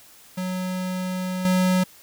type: tone with level steps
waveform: square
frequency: 184.2 Hz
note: F#3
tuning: 7 cents flat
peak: -26 / -18 dBFS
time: 0.37-1.84 s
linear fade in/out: 10 ms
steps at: 1.45 s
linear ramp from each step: 2 ms
effects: white hiss -50 dBFS RMS until 2.02 s